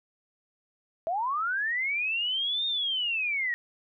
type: linear two-way sweep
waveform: sine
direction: up then down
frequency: 632 to 3694 to 1862 Hz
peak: -26 dBFS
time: 1.07-3.54 s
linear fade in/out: 0 ms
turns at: 2.66 s
effects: none